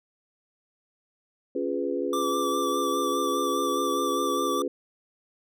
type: chord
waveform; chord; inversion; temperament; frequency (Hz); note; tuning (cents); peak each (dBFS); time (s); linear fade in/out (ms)
sine; C# dominant seventh; none; equal with one note detuned; 277.2 / 349.2 / 415.3 / 498.2; C#4 / E#4 / G#4 / B4; 0 / 0 / 0 / +15; -31; 1.55-4.68; 5
type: tone with vibrato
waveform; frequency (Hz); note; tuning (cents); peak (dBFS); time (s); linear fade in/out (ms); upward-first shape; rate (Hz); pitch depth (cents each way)
square; 1167; D6; -11; -28; 2.13-4.62; 2; sine; 4.9; 26
effects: none